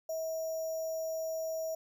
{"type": "tone with sample-and-hold", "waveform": "sine", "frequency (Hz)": 643, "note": "E5", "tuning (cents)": -43, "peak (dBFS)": -33, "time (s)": [0.09, 1.75], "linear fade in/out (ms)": 5, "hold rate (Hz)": 6300, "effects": []}